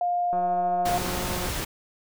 sine tone, 706 Hz, F5, 19 cents sharp, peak -22 dBFS, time 0.01-0.98 s, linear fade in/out 2 ms
click train, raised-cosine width 1 ms, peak -22 dBFS, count 209, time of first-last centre 0.33-1.486 s, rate 180 Hz
pink noise, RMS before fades -30 dBFS, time 0.85-1.65 s, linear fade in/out 10 ms
effects none

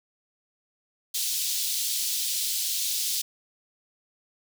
pink high-pass noise, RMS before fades -28 dBFS, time 1.14-3.22 s, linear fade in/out 10 ms, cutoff 3600 Hz, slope 24 dB/octave, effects none

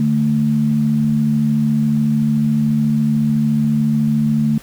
sine tone pair together, 148.1 / 222 Hz, D3 / A3, +15 / +16 cents, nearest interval perfect fifth, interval 701 cents, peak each -18 / -14 dBFS, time 0-4.58 s, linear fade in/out 2 ms, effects pink hiss -42 dBFS RMS until 4.62 s

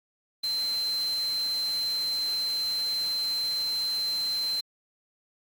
sine tone in noise, 4100 Hz, C8, 36 cents flat, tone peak -26 dBFS, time 0.43-4.61 s, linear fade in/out 10 ms, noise white, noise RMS -42 dBFS, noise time 0.43-4.61 s, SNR +13 dB, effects AAC 64 kbps

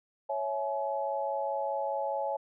sine chord, C# minor, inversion none, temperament equal with one note detuned, 554.4 / 659.3 / 849.5 Hz, C#5 / E5 / G#5, 0 / 0 / +39 cents, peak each -33 / -36 / -33 dBFS, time 0.29-2.37 s, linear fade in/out 10 ms, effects none

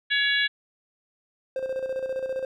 harmonic tone, 563 Hz, C#5, 27 cents sharp, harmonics 3 / 4 / 5 / 6 / 7, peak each -23 / -29 / -31 / -27 / -31 dBFS, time 0.1-0.48 s, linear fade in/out 20 ms
triangle tone with tremolo, 525 Hz, C5, 6 cents sharp, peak -23 dBFS, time 1.56-2.45 s, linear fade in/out 2 ms, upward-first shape square, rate 15 Hz, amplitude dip 55%
effects none

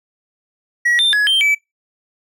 triangle tone with pitch steps, 1918 / 3586 / 1684 / 3145 / 2303 Hz, A#6 / A7 / G#6 / G7 / D7, +49 / +32 / +24 / +5 / -34 cents, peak -10 dBFS, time 0.85-1.55 s, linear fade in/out 10 ms, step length 140 ms, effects noise-tail reverb RT60 0.2 s tail -23 dB re dry

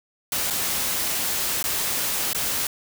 white noise with dropouts, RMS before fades -25 dBFS, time 0.32-2.67 s, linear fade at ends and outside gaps 2 ms, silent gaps 0.502-0.506 / 1.627-1.64 / 2.332-2.347 s, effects none

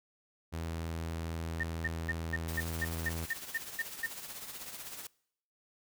sawtooth tone, 82.2 Hz, E2, 4 cents flat, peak -32 dBFS, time 0.52-3.26 s, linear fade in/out 20 ms
sine tone bursts, 1820 Hz, A#6, 42 cents flat, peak -30 dBFS, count 11, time 1.6-4.063 s, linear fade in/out 5 ms, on 33 ms, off 210 ms
white noise with tremolo, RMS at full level -42 dBFS, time 2.48-5.07 s, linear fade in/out 2 ms, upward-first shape triangle, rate 16 Hz, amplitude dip 60%
effects noise-tail reverb RT60 0.7 s tail -24 dB re dry

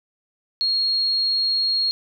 sine tone, 4279 Hz, C8, 38 cents sharp, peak -18 dBFS, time 0.61-1.91 s, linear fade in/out 0 ms, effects none

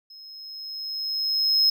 triangle tone with level ramp, 5150 Hz, E8, 41 cents flat, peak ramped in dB -42 to -14 dBFS, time 0.1-1.7 s, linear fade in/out 5 ms, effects none

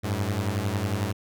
sawtooth beating tone pair, 95.5 / 106.5 Hz, G2 / G#2, -45 / +44 cents, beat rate 11 Hz, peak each -24 dBFS, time 0.03-1.13 s, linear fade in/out 20 ms, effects none

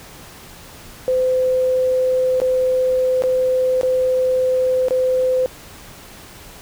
sine tone with dropouts, 512 Hz, C5, 38 cents flat, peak -14 dBFS, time 1.08-5.46 s, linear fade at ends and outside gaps 0 ms, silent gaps 2.401-2.417 / 3.222-3.237 / 3.812-3.832 / 4.884-4.908 s, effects pink hiss -40 dBFS RMS until 6.61 s

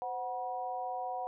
sine tone with amplitude modulation, 740 Hz, F#5, in tune, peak -30 dBFS, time 0.02-1.27 s, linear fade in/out 0 ms, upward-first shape sine, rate 225 Hz, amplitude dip 95%, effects none

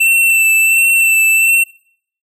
square tone with vibrato, 2676 Hz, E7, 25 cents sharp, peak -9 dBFS, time 0-1.64 s, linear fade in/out 10 ms, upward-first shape sine, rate 1.4 Hz, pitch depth 22 cents each way, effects noise-tail reverb RT60 0.6 s tail -23 dB re dry

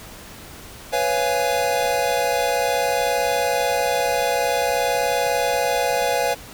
square chord, C# dominant seventh, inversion third, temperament equal with one note detuned, 493.9 / 554.4 / 690.8 / 830.6 Hz, B4 / C#5 / E#5 / G#5, 0 / 0 / -19 / 0 cents, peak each -25 dBFS, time 0.92-6.35 s, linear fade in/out 20 ms, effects pink hiss -40 dBFS RMS until 6.53 s

